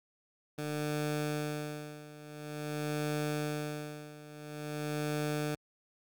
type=tone with tremolo; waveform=15% pulse; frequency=150 Hz; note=D3; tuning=37 cents sharp; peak=-25 dBFS; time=0.58-5.55 s; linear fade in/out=5 ms; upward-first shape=sine; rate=0.48 Hz; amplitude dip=85%; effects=Opus 48 kbps